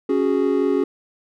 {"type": "chord", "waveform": "triangle", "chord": "C# suspended fourth", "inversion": "none", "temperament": "equal", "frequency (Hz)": [277.2, 370, 415.3], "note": ["C#4", "F#4", "G#4"], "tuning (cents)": [0, 0, 0], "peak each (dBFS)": -19, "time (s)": [0.09, 0.84], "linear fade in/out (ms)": 5, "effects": []}